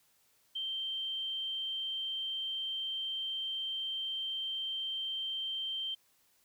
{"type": "tone", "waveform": "sine", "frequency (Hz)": 3136, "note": "G7", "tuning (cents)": 0, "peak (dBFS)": -34, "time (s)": [0.55, 5.95], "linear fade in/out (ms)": 10, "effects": ["white hiss -70 dBFS RMS until 6.44 s"]}